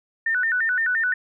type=tone with vibrato; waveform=sine; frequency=1640 Hz; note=G#6; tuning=22 cents flat; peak=-19 dBFS; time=0.26-1.14 s; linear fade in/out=5 ms; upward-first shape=square; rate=5.8 Hz; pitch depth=170 cents each way; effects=none